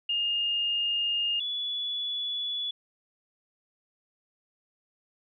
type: tone pair in turn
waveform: sine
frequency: 2831 / 3422 Hz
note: F7 / A7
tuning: +23 / -49 cents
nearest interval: minor third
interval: 328 cents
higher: second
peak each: -25 / -29 dBFS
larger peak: first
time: 0.09-1.4 / 1.4-2.71 s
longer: neither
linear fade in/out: 5 ms
effects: none